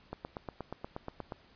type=click train; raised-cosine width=1 ms; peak=-24 dBFS; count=11; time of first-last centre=0.13-1.322 s; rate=8.39 Hz; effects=pink hiss -62 dBFS RMS until 1.55 s + resampled to 11025 Hz

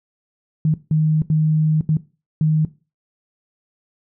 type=tone bursts at uneven times; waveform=sine; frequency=155.56 Hz; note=D#3; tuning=in tune; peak=-13 dBFS; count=5; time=0.65-0.74 / 0.91-1.22 / 1.3-1.81 / 1.89-1.97 / 2.41-2.65 s; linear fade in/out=2 ms; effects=noise-tail reverb RT60 0.3 s tail -17 dB re dry

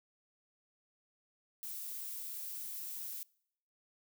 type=noise; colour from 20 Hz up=violet; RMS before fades=-43 dBFS; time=1.63-3.23 s; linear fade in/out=0 ms; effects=noise-tail reverb RT60 0.7 s tail -25 dB re dry

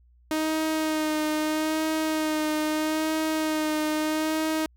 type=tone with vibrato; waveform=sawtooth; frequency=311.1 Hz; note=D#4; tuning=in tune; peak=-20 dBFS; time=0.31-4.66 s; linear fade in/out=2 ms; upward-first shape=sine; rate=0.78 Hz; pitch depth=23 cents each way; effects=added 60 Hz sine -55 dBFS peak until 4.76 s

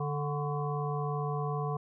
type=harmonic tone with a mistuned harmonic; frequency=146.6 Hz; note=D3; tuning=3 cents flat; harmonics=1 / 3 / 5 / 7 / 8; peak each=-32 / -37 / -39 / -40 / -41 dBFS; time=0-1.77 s; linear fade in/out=5 ms; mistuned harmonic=8; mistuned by=-74 cents; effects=none

